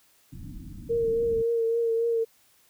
pink low-pass noise, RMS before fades -40 dBFS, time 0.32-1.43 s, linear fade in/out 10 ms, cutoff 310 Hz, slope 96 dB/octave
sine tone with vibrato, 460.2 Hz, A#4, 22 cents flat, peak -22 dBFS, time 0.89-2.25 s, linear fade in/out 20 ms, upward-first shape triangle, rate 3.6 Hz, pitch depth 33 cents each way
effects white hiss -62 dBFS RMS until 2.69 s

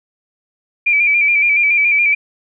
sine tone with vibrato, 2349 Hz, D7, in tune, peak -10 dBFS, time 0.86-2.15 s, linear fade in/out 10 ms, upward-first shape square, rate 7.1 Hz, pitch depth 39 cents each way, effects none

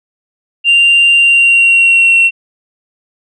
sine tone with pitch glide, 2782 to 2723 Hz, F7 to F7, -7 to -44 cents, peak -3 dBFS, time 0.64-2.31 s, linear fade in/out 50 ms, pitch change -37 cents, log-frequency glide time 1.12-2.18 s, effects tanh soft clip ceiling -2 dBFS

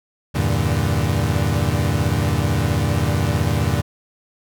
35% pulse chord, E half-diminished seventh, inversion none, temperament equal, 82.41 / 98 / 116.54 / 146.83 Hz, E2 / G2 / Bb2 / D3, 0 / 0 / 0 / 0 cents, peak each -21 dBFS, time 0.34-3.82 s, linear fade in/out 20 ms, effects none

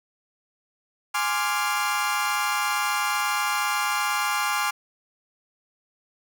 30% pulse chord, D half-diminished seventh, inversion second, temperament equal, 830.6 / 1046.5 / 1174.7 / 1396.9 Hz, Ab5 / C6 / D6 / F6, 0 / 0 / 0 / 0 cents, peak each -26 dBFS, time 1.14-4.71 s, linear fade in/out 10 ms, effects none

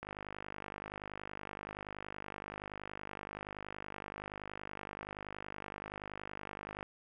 click train, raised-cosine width 0.5 ms, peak -27 dBFS, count 345, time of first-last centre 0.03-6.828 s, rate 50.6 Hz, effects none

